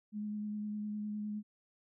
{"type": "tone with vibrato", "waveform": "sine", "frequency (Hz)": 210, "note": "G#3", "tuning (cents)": 19, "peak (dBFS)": -36, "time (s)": [0.12, 1.43], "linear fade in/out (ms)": 50, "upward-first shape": "triangle", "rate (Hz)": 9.8, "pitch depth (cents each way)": 17, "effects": []}